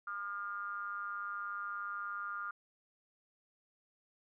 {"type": "ring-modulated tone", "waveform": "triangle", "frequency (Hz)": 98.4, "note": "G2", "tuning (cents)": 7, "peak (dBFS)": -33, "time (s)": [0.07, 2.51], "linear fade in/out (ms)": 5, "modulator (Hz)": 1310, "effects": []}